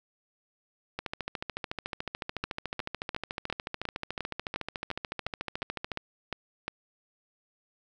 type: two click trains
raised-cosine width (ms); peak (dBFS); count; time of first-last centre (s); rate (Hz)
0.3; -17 / -16; 69 / 13; 0.99-5.918 / 2.44-6.68; 13.8 / 2.83
effects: none